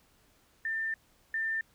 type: tone pair in turn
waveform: sine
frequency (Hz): 1792 / 1792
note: A6 / A6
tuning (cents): +31 / +31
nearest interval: unison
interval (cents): 0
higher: neither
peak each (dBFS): -30 / -29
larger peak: second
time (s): 0.65-0.94 / 1.34-1.61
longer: first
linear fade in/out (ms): 2
effects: pink hiss -66 dBFS RMS until 1.74 s